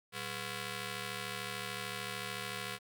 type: ring-modulated tone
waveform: 5% pulse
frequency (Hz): 304.1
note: D#4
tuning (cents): -40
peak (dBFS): -24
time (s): 0.12-2.79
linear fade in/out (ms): 50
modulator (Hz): 797
effects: none